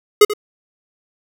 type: tone with echo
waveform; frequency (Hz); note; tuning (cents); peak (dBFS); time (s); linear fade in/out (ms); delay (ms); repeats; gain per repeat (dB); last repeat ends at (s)
square; 419.2; G#4; +16; -5; 0.21-0.25; 5; 86; 1; -14; 0.336
effects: none